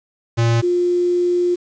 square / sine tone pair in turn, 116.3 / 353.7 Hz, A#2 / F4, -4 / +22 cents, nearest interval octave + perfect fifth, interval 1926 cents, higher second, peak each -14 dBFS, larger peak neither, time 0.37-0.62 / 0.62-1.56 s, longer second, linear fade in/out 20 ms, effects resampled to 16000 Hz + 7-bit

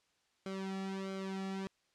sawtooth tone with flanger, 192.4 Hz, G3, 32 cents flat, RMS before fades -40 dBFS, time 0.46-1.67 s, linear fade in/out 0 ms, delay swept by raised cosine 1.1 to 1.96 ms, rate 1.5 Hz, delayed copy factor -0.95, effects white hiss -75 dBFS RMS until 1.94 s + low-pass 6000 Hz 12 dB/octave

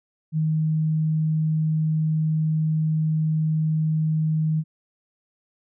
sine tone, 156.8 Hz, D#3, 14 cents sharp, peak -19 dBFS, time 0.32-4.64 s, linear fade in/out 50 ms, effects none

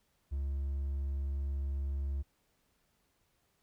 triangle tone with hard clipping, 69.3 Hz, C#2, in tune, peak -33 dBFS, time 0.31-2.23 s, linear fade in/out 20 ms, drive 5 dB, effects pink hiss -75 dBFS RMS until 3.62 s

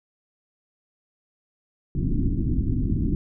pink low-pass noise, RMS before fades -23 dBFS, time 1.95-3.15 s, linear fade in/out 2 ms, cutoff 320 Hz, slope 48 dB/octave, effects none

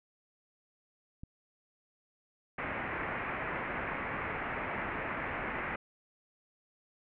click, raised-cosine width 5 ms, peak -32 dBFS, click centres 1.235 s
white low-pass noise, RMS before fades -37 dBFS, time 2.58-5.76 s, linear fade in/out 5 ms, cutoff 2300 Hz, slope 48 dB/octave
effects none

